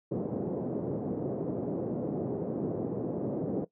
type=band-pass noise; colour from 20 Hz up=white; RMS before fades=-33 dBFS; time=0.11-3.65 s; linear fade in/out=10 ms; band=120 to 480 Hz; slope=24 dB/octave; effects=noise-tail reverb RT60 0.1 s tail -18 dB re dry